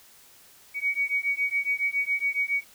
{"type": "beating tone pair", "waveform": "sine", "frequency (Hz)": [2248, 2255.2], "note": ["C#7", "C#7"], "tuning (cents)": [24, 29], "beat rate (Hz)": 7.2, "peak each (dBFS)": -27, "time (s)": [0.74, 2.64], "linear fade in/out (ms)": 50, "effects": ["white hiss -54 dBFS RMS until 2.74 s"]}